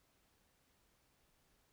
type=silence; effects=pink hiss -75 dBFS RMS until 1.72 s